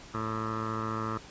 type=tone with low-pass filter; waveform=15% pulse; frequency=110.7 Hz; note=A2; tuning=11 cents sharp; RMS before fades=-33 dBFS; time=0.14-1.18 s; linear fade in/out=5 ms; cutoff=1300 Hz; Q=7.7; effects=pink hiss -49 dBFS RMS until 1.3 s + resampled to 16000 Hz